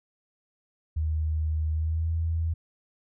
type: tone with pitch glide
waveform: sine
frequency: 78.1 to 81.94 Hz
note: D#2 to E2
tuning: +7 to -10 cents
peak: -24 dBFS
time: 0.96-2.54 s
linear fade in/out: 10 ms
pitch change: +83 cents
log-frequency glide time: 1.72-2.1 s
effects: none